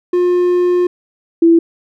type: tone pair in turn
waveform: triangle / sine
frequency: 356.3 / 333.6 Hz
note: F4 / E4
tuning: +35 / +21 cents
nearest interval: minor second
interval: 114 cents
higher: first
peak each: -8 / -5 dBFS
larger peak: second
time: 0.13-0.87 / 1.42-1.59 s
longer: first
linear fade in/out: 5 ms
effects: none